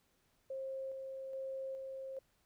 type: tone with tremolo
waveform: sine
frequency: 533 Hz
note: C5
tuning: 32 cents sharp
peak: -39 dBFS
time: 0.5-2.19 s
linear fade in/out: 5 ms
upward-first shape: square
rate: 1.2 Hz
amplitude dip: 30%
effects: pink hiss -75 dBFS RMS until 2.45 s